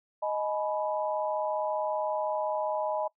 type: chord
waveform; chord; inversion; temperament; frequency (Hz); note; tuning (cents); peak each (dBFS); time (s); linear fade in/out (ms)
sine; G# minor; second; equal with one note detuned; 622.3 / 847.6 / 987.8; D#5 / G#5 / B5; 0 / +35 / 0; -30 / -33 / -35; 0.22-3.08; 10
effects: noise-tail reverb RT60 0.1 s tail -21 dB re dry